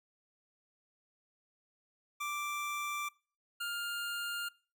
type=tone pair in turn; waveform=25% pulse; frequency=1174.7 / 1405.5 Hz; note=D6 / F6; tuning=0 / +11 cents; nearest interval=minor third; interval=311 cents; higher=second; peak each=-32 / -32 dBFS; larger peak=neither; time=2.2-3.09 / 3.6-4.49 s; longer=neither; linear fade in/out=10 ms; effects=noise-tail reverb RT60 0.4 s tail -24 dB re dry